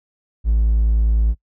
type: tone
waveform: triangle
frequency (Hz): 55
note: A1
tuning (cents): 0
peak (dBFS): -10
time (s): 0.44-1.35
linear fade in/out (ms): 50
effects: noise-tail reverb RT60 0.1 s tail -23 dB re dry + tanh soft clip ceiling -7 dBFS